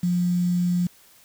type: tone with quantisation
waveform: sine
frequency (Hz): 177.1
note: F3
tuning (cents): +24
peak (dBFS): -19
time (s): 0.03-0.87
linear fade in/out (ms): 5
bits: 7
effects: white hiss -54 dBFS RMS until 1.24 s